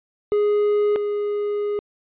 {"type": "tone pair in turn", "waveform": "triangle", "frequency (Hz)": [415.3, 413.2], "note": ["G#4", "G#4"], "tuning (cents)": [0, -9], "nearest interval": "unison", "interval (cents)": 9, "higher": "first", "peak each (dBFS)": [-14, -19], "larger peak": "first", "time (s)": [[0.32, 0.96], [0.96, 1.79]], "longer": "second", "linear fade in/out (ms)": 0, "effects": ["resampled to 8000 Hz"]}